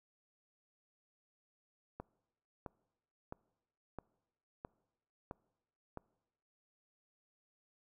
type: click train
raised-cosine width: 1 ms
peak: -29 dBFS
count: 7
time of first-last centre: 2-5.974 s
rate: 1.51 Hz
effects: noise-tail reverb RT60 1.0 s tail -24 dB re dry